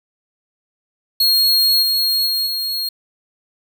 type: tone with level steps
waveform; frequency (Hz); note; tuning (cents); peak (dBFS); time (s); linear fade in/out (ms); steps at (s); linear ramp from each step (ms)
45% pulse; 4276; C8; +37; -11 / -14 / -16 / -19; 1.2-2.89; 5; 1.82 / 2.26 / 2.46; 10
effects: none